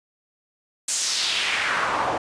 pink noise with band-pass filter sweep, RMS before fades -24 dBFS, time 0.88-2.18 s, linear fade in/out 5 ms, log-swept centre 8000 to 670 Hz, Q 2, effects resampled to 22050 Hz

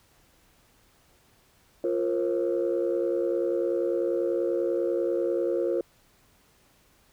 sine chord, F suspended fourth, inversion none, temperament equal with one note detuned, 349.2 / 466.2 / 536.4 Hz, F4 / Bb4 / C5, 0 / 0 / +43 cents, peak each -26 / -28 / -28 dBFS, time 1.84-5.81 s, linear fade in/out 2 ms, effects tanh soft clip ceiling -17 dBFS + pink hiss -62 dBFS RMS until 7.12 s

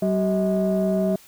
sine tone cluster, 190.7 / 381.8 / 637 Hz, G3 / G4 / D#5, -47 / -46 / +41 cents, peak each -20 / -25 / -22 dBFS, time 0.02-1.16 s, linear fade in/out 5 ms, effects tanh soft clip ceiling -13 dBFS + white hiss -50 dBFS RMS until 1.27 s

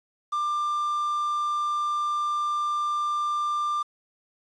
triangle tone with quantisation, 1190 Hz, D6, 22 cents sharp, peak -22 dBFS, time 0.32-3.83 s, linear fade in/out 10 ms, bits 8, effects resampled to 22050 Hz

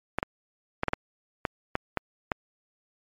clicks, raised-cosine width 0.5 ms, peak -10 dBFS, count 9, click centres 0.186 / 0.229 / 0.834 / 0.883 / 0.934 / 1.452 / 1.754 / 1.973 / 2.318 s, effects MP3 64 kbps

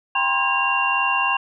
sine tone cluster, 791 / 971 / 1054 / 1621 / 2770 Hz, G5 / B5 / C6 / G#6 / F7, +15 / -30 / +12 / -42 / -15 cents, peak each -26 / -27 / -22 / -29 / -21 dBFS, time 0.15-1.37 s, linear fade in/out 5 ms, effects none

